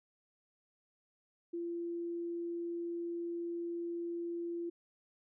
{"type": "tone", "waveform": "sine", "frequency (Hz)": 341.8, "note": "F4", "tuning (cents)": -37, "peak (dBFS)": -36, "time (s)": [1.53, 4.7], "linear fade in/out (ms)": 10, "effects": []}